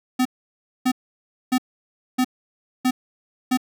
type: tone bursts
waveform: square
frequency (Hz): 254.3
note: C4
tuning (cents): -49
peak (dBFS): -17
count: 6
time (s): 0.19-3.574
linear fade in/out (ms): 10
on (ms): 64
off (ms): 600
effects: none